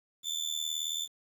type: tone with amplitude modulation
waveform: 30% pulse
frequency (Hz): 3520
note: A7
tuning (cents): 0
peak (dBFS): -26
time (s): 0.23-1.08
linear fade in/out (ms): 50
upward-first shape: sine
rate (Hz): 78.6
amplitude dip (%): 80
effects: 10-bit